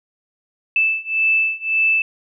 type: beating tone pair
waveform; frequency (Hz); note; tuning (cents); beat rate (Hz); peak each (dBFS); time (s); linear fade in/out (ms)
sine; 2634 / 2635.8; E7 / E7; -2 / -1; 1.8; -19 / -18; 0.76-2.02; 2
effects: none